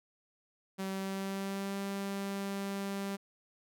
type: tone with pitch glide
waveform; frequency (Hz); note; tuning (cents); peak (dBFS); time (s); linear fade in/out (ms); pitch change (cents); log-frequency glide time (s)
sawtooth; 192.1 to 197.5; G3 to G3; -35 to +13; -31; 0.78-3.17; 20; +48; 0.89-1.77
effects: none